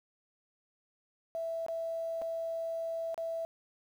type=tone with dropouts; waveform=sine; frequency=659.3 Hz; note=E5; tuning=in tune; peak=-33 dBFS; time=1.35-3.45 s; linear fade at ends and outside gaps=0 ms; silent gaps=1.664-1.684 / 2.216-2.22 / 3.144-3.178 s; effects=10-bit